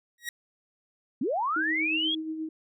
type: tone with exponential growth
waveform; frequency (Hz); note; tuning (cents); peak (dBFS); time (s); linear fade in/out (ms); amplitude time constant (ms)
sawtooth; 1900; A#6; +33; -25; 0.18-0.29; 2; 22
type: linear sweep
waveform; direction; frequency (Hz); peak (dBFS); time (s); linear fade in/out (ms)
sine; up; 207.7 to 3377; -25; 1.21-2.15; 5
type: tone with tremolo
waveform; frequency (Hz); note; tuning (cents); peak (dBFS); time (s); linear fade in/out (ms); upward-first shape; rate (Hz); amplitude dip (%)
sine; 316.3; D#4; +29; -29; 1.56-2.49; 5; sine; 8.4; 45
effects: none